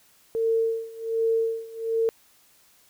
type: tone with tremolo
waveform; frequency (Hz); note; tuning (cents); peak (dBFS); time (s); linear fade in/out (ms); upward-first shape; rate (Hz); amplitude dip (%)
sine; 452.7; A4; +49; -19; 0.35-2.09; 0; sine; 1.3; 90
effects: white hiss -59 dBFS RMS until 2.89 s